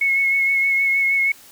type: tone with vibrato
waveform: sine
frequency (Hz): 2187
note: C#7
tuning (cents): -24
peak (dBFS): -15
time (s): 0.01-1.32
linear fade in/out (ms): 5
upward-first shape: sine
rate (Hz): 6.4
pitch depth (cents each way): 21
effects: white hiss -46 dBFS RMS until 1.51 s